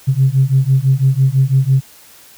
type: beating tone pair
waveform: sine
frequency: 130.81 / 136.81 Hz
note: C3 / C#3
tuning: 0 / -22 cents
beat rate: 6 Hz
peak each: -12 dBFS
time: 0.07-1.81 s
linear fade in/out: 20 ms
effects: tanh soft clip ceiling -2 dBFS + white hiss -43 dBFS RMS until 2.37 s